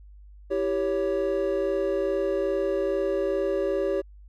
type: chord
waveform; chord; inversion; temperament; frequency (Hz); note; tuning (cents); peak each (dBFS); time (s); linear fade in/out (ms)
triangle; C# diminished; first; equal with one note detuned; 329.6 / 392 / 557.6; E4 / G4 / C#5; 0 / 0 / +10; -30 / -24 / -25; 0.5-4.02; 20
effects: added 50 Hz sine -45 dBFS peak until 4.28 s